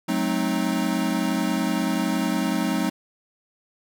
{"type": "chord", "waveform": "square", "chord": "F# diminished seventh", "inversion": "none", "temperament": "equal with one note detuned", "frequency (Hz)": [185, 215.7, 261.6, 311.1], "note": ["F#3", "A3", "C4", "Eb4"], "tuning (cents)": [0, -34, 0, 0], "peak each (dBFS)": -28, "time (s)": [0.08, 2.9], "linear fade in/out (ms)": 10, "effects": []}